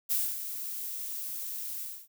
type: noise with ADSR envelope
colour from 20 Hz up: violet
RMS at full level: -27 dBFS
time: 0.09-2.08 s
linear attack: 24 ms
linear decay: 240 ms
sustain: -10 dB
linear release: 270 ms
effects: none